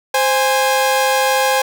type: tone pair together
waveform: sawtooth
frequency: 523.3 / 823.3 Hz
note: C5 / G#5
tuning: 0 / -15 cents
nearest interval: minor sixth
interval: 785 cents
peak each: -12 dBFS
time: 0.14-1.62 s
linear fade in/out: 5 ms
effects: none